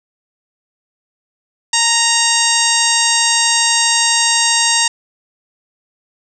harmonic tone with a mistuned harmonic, 932.3 Hz, A#5, in tune, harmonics 1 / 2 / 3 / 4 / 5 / 6 / 7 / 8 / 9, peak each -20 / -20 / -20 / -20 / -20 / -20 / -20 / -20 / -20 dBFS, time 1.73-4.88 s, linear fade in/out 5 ms, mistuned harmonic 1, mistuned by -27 cents, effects none

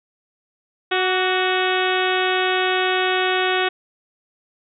harmonic tone with a mistuned harmonic, 370 Hz, F#4, in tune, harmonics 1 / 2 / 3 / 4 / 5 / 6 / 7 / 8 / 9 / 10, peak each -22 / -24 / -28 / -25 / -27 / -30 / -28 / -31 / -29 / -32 dBFS, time 0.91-3.69 s, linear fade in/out 10 ms, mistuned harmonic 3, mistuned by +43 cents, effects none

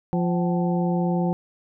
harmonic tone with a mistuned harmonic, 174.61 Hz, F3, in tune, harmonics 1 / 2 / 3 / 4 / 5, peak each -21 / -28 / -31 / -31 / -35 dBFS, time 0.13-1.33 s, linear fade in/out 0 ms, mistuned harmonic 4, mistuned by +130 cents, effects none

